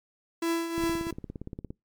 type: tone with tremolo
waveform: 45% pulse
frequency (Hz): 333.5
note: E4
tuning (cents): +20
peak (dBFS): -24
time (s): 0.42-1.11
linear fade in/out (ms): 5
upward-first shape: triangle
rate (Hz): 2.8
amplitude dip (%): 65
type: click train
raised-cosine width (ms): 3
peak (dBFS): -24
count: 17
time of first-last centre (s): 0.78-1.705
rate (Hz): 17.3
type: noise with exponential decay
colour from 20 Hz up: brown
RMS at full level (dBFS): -41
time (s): 0.8-1.59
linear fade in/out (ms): 1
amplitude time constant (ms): 170
effects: noise-tail reverb RT60 0.2 s tail -26 dB re dry + MP3 96 kbps